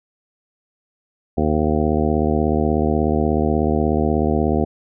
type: harmonic tone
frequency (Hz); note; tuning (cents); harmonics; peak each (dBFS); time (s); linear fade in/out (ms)
76.5; D#2; -29; 1 / 2 / 3 / 4 / 5 / 6 / 7 / 9 / 10; -22 / -25 / -21 / -24 / -23 / -26 / -28 / -26 / -30; 1.37-4.65; 10
effects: none